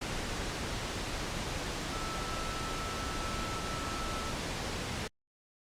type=tone in noise; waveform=sine; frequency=1318.5 Hz; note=E6; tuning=in tune; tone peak=-41 dBFS; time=1.92-4.33 s; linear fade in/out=10 ms; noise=pink; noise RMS=-36 dBFS; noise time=0.01-5.08 s; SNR=-8 dB; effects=low-pass 7000 Hz 12 dB/octave + Opus 48 kbps